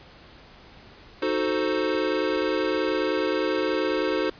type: chord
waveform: square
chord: D# diminished seventh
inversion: none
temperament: equal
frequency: 311.1 / 370 / 440 / 523.3 Hz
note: D#4 / F#4 / A4 / C5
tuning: 0 / 0 / 0 / 0 cents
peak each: -29 dBFS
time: 1.22-4.3 s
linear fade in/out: 5 ms
effects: pink hiss -49 dBFS RMS until 4.39 s + resampled to 11025 Hz